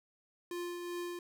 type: tone with tremolo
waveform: square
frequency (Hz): 350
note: F4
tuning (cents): +4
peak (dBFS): -37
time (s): 0.51-1.19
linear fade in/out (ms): 2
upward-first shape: triangle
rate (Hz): 2.6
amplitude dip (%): 40
effects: none